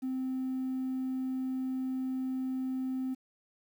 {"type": "tone", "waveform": "triangle", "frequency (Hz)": 260, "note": "C4", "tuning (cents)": -11, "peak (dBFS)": -28, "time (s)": [0.02, 3.15], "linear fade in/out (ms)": 20, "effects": ["tanh soft clip ceiling -27 dBFS", "10-bit"]}